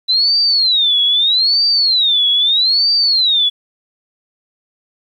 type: tone with vibrato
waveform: sine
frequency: 3951 Hz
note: B7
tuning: in tune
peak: -10 dBFS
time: 0.08-3.5 s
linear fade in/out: 20 ms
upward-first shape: sine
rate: 0.79 Hz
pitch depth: 280 cents each way
effects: 8-bit